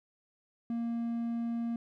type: tone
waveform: triangle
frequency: 233.1 Hz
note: A#3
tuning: in tune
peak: -29 dBFS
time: 0.7-1.76 s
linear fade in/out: 2 ms
effects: none